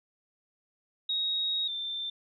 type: tone pair in turn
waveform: sine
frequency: 3775 / 3567 Hz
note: A#7 / A7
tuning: +21 / +23 cents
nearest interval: minor second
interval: 98 cents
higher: first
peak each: -27 / -32 dBFS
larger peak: first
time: 1.09-1.68 / 1.68-2.1 s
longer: first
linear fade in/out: 5 ms
effects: none